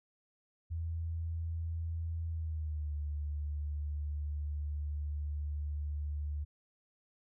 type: tone with pitch glide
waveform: sine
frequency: 82.41 to 73.84 Hz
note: E2 to D2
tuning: 0 to +10 cents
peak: -34 dBFS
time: 0.7-6.45 s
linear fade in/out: 20 ms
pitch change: -190 cents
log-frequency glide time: 2.28-2.93 s
effects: none